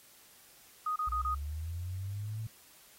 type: tone bursts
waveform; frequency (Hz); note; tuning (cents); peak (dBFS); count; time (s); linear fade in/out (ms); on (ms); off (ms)
sine; 1244.5; D#6; 0; -30; 4; 0.86-1.347; 5; 100; 29
type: linear sweep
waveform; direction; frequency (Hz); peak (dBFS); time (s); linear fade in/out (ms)
sine; up; 58.9 to 112.9; -35; 1.07-2.47; 5
effects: white hiss -59 dBFS RMS until 2.98 s + AAC 48 kbps